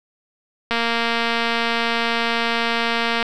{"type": "click train", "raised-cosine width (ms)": 0.3, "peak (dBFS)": -5, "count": 585, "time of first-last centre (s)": [0.71, 3.227], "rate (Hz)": 232, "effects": []}